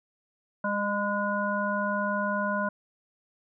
harmonic tone with a mistuned harmonic, 203.7 Hz, G#3, 33 cents flat, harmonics 1 / 3 / 5 / 7, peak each -31 / -31 / -31 / -31 dBFS, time 0.64-2.69 s, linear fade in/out 5 ms, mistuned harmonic 7, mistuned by +32 cents, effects none

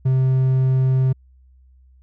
triangle tone with hard clipping, 130.81 Hz, C3, in tune, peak -15 dBFS, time 0.05-1.13 s, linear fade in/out 10 ms, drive 6 dB, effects added 64 Hz sine -48 dBFS peak until 2.02 s

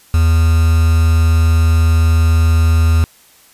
triangle tone with quantisation, 81.5 Hz, E2, 19 cents flat, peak -6 dBFS, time 0.14-3.04 s, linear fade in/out 0 ms, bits 4, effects white hiss -47 dBFS RMS until 3.53 s + resampled to 32000 Hz

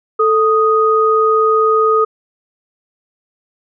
sine tone pair together, 440 / 1244.5 Hz, A4 / D#6, 0 / 0 cents, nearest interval octave + tritone, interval 1800 cents, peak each -12 dBFS, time 0.19-2.05 s, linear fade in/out 10 ms, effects none

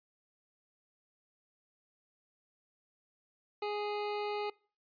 25% pulse tone, 415.3 Hz, G#4, in tune, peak -30 dBFS, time 3.62-4.5 s, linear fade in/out 5 ms, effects noise-tail reverb RT60 0.4 s tail -24 dB re dry + resampled to 11025 Hz

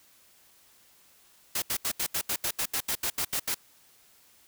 white noise bursts, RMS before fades -29 dBFS, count 14, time 1.55-3.545 s, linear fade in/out 5 ms, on 71 ms, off 77 ms, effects white hiss -60 dBFS RMS until 4.47 s

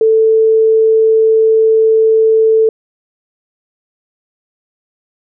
sine tone, 442.7 Hz, A4, 11 cents sharp, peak -6 dBFS, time 0.01-2.69 s, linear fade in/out 2 ms, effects none

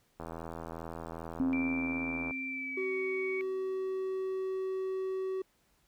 click train, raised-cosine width 1 ms, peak -27 dBFS, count 175, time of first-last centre 0.2-2.309 s, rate 82.5 Hz
sine tone with exponential decay, 263.8 Hz, C4, 14 cents sharp, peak -26 dBFS, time 1.4-4.44 s, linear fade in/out 0 ms, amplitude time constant 660 ms
sine tone with pitch glide, 2349 to 2240 Hz, D7 to C#7, 0 to +18 cents, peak -36 dBFS, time 1.53-3.41 s, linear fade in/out 0 ms, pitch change -82 cents, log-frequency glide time 2.46-2.93 s
triangle tone, 378.8 Hz, F#4, 41 cents sharp, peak -30 dBFS, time 2.77-5.42 s, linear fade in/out 5 ms
effects pink hiss -71 dBFS RMS until 5.87 s

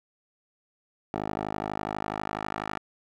10% pulse tone with band-pass filter sweep, 52.1 Hz, G#1, 6 cents sharp, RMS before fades -33 dBFS, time 1.14-2.79 s, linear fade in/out 0 ms, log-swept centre 600 to 1200 Hz, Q 1.2, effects none

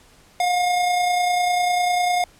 square tone with amplitude modulation, 715 Hz, F5, 41 cents sharp, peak -17 dBFS, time 0.4-2.24 s, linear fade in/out 2 ms, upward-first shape sine, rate 30 Hz, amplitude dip 30%, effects pink hiss -52 dBFS RMS until 2.39 s + low-pass 11000 Hz 12 dB/octave

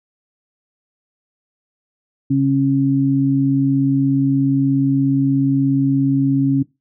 sine tone pair together, 136.85 / 273.7 Hz, C#3 / C#4, -22 / -22 cents, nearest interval octave, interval 1200 cents, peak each -17 / -14 dBFS, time 2.3-6.63 s, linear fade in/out 10 ms, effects noise-tail reverb RT60 0.2 s tail -19 dB re dry

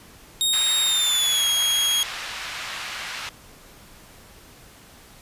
sawtooth tone with pitch glide, 3729 to 3284 Hz, A#7 to G#7, 0 to -20 cents, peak -16 dBFS, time 0.41-2.03 s, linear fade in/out 0 ms, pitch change -220 cents, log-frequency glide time 0.82-1.47 s
white band-pass noise, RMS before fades -33 dBFS, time 0.53-3.29 s, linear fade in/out 0 ms, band 1000 to 3200 Hz, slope 12 dB/octave
effects pink hiss -48 dBFS RMS until 5.21 s + resampled to 32000 Hz

